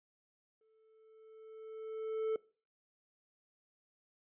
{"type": "tone with exponential growth", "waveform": "triangle", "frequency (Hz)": 440, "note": "A4", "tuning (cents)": 0, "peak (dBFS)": -28, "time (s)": [0.61, 2.36], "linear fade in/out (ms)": 2, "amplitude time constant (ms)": 380, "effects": ["noise-tail reverb RT60 0.4 s tail -22 dB re dry", "resampled to 8000 Hz"]}